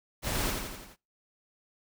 pink noise with echo, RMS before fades -32 dBFS, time 0.22-0.54 s, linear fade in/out 50 ms, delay 85 ms, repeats 5, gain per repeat -4 dB, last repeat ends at 0.965 s, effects noise-tail reverb RT60 0.3 s tail -26 dB re dry

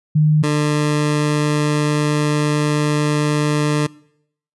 sine / 20% pulse tone pair in turn, 153 / 149.25 Hz, D#3 / D3, -29 / +28 cents, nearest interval unison, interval 43 cents, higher first, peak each -10 dBFS, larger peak neither, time 0.15-0.43 / 0.43-3.87 s, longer second, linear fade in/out 10 ms, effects noise-tail reverb RT60 0.7 s tail -23 dB re dry + resampled to 24000 Hz

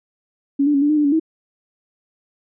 sine tone with pitch steps, 279.4 / 294.2 / 277.7 / 292.2 / 304.5 / 296.7 / 283.3 / 319.9 Hz, C#4 / D4 / C#4 / D4 / D#4 / D4 / C#4 / D#4, +14 / +3 / +3 / -9 / -37 / +18 / +38 / +48 cents, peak -13 dBFS, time 0.59-1.198 s, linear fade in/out 10 ms, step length 76 ms, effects none

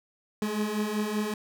30% pulse beating tone pair, 207.7 / 212.9 Hz, G#3 / G#3, 0 / +43 cents, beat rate 5.2 Hz, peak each -30 / -26 dBFS, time 0.42-1.34 s, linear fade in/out 2 ms, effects none

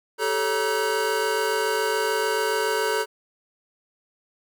square tone cluster, 390.8 / 437.8 / 557 / 951 / 1526 Hz, G4 / A4 / C#5 / A#5 / G6, -5 / -9 / +8 / +34 / -47 cents, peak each -31 / -26 / -33 / -29 / -30 dBFS, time 0.18-3.06 s, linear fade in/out 50 ms, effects none

